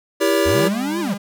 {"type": "chord", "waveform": "square", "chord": "E diminished seventh", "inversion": "none", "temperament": "just", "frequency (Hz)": [329.6, 395.6, 474.7, 569.6], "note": ["E4", "G4", "Bb4", "Db5"], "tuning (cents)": [0, 16, 31, 47], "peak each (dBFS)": [-21, -20, -26, -20], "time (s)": [0.2, 0.69], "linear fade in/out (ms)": 20}
{"type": "linear two-way sweep", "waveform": "square", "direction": "up then down", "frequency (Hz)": [67, 354.2, 146.1], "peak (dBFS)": -22, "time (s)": [0.45, 1.15], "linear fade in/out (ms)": 20, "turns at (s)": 1}
{"type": "tone with vibrato", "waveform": "45% pulse", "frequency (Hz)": 200.5, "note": "G3", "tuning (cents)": 39, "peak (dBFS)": -26, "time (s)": [0.54, 1.18], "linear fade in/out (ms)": 10, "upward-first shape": "square", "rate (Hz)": 5, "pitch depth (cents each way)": 13}
{"effects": []}